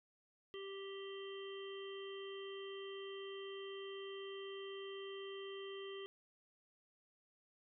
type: harmonic tone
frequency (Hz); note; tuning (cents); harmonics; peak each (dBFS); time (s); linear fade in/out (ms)
392; G4; 0; 1 / 3 / 5 / 7 / 8; -46 / -57 / -58 / -60 / -54; 0.54-6.06; 0
effects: none